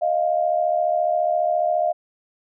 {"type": "tone pair together", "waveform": "sine", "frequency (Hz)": [624, 698.5], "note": ["D#5", "F5"], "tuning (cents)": [5, 0], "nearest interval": "major second", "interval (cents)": 195, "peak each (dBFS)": [-21, -20], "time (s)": [0.01, 1.93], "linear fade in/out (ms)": 20, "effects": []}